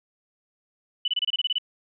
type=tone bursts; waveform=sine; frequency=2976 Hz; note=F#7; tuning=9 cents sharp; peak=-21 dBFS; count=10; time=1.05-1.584 s; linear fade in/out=5 ms; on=30 ms; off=26 ms; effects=none